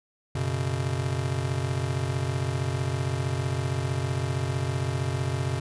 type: chord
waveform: square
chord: F# suspended fourth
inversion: none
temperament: just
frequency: 92.5 / 123.33 / 138.75 Hz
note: F#2 / B2 / C#3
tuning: 0 / -2 / +2 cents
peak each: -32 / -30 / -31 dBFS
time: 0.35-5.6 s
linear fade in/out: 5 ms
effects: resampled to 24000 Hz